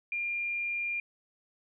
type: tone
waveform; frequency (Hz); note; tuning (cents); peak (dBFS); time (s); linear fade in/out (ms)
sine; 2400; D7; +37; -30; 0.12-1; 2
effects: none